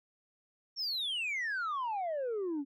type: exponential sweep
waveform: sine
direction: down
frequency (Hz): 5588 to 268.9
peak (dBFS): -30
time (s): 0.76-2.65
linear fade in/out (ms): 50
effects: tanh soft clip ceiling -31 dBFS